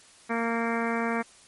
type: harmonic tone with a mistuned harmonic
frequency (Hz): 230.8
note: A#3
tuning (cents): -17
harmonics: 1 / 2 / 3 / 4 / 5 / 6 / 7 / 8 / 9 / 10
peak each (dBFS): -29 / -32 / -34 / -35 / -36 / -37 / -37 / -38 / -39 / -39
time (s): 0.29-1.23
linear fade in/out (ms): 20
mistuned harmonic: 9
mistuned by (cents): +27
effects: white hiss -54 dBFS RMS until 1.47 s + MP3 48 kbps